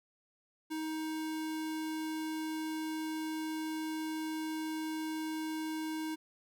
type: tone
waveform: square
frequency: 314.7 Hz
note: D#4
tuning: 20 cents sharp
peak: -36 dBFS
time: 0.7-6.16 s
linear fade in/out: 20 ms
effects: none